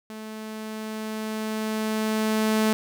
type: tone with level ramp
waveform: sawtooth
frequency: 217.6 Hz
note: A3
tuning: 19 cents flat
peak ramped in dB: -32 to -15 dBFS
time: 0.1-2.73 s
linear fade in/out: 0 ms
effects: none